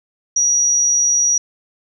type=tone; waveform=sine; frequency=5780 Hz; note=F#8; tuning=41 cents flat; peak=-12 dBFS; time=0.36-1.38 s; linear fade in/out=5 ms; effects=none